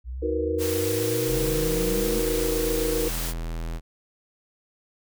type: exponential sweep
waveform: sine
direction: up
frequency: 59.5 to 223.8 Hz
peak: -30 dBFS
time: 0.04-2.22 s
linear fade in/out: 50 ms
type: chord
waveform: sine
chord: B major seventh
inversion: first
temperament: equal with one note detuned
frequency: 315.3 / 370 / 466.2 / 493.9 Hz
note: D#4 / F#4 / A#4 / B4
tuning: +23 / 0 / 0 / 0 cents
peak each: -30 / -32 / -26 / -32 dBFS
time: 0.22-3.09 s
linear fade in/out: 10 ms
type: noise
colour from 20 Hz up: white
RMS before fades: -32 dBFS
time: 0.58-3.34 s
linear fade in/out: 50 ms
type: tone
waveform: square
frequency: 41.2 Hz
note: E1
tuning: in tune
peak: -29 dBFS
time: 1.26-3.81 s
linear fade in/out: 50 ms
effects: none